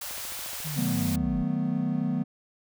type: band-stop noise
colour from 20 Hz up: white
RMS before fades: -36 dBFS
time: 0.01-1.16 s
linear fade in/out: 5 ms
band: 120 to 480 Hz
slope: 48 dB/octave
type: click train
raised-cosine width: 1 ms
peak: -32 dBFS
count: 12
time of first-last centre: 0.11-0.885 s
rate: 14.2 Hz
type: linear sweep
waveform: sine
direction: down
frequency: 160.8 to 38.89 Hz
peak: -32 dBFS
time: 0.64-1.44 s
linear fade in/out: 20 ms
type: chord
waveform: triangle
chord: B dominant seventh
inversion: first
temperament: equal with one note detuned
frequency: 155.56 / 186.5 / 220 / 246.9 Hz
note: D#3 / F#3 / A3 / B3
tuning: 0 / +14 / 0 / 0 cents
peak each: -29 / -29 / -30 / -27 dBFS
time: 0.76-2.24 s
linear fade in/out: 20 ms
effects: none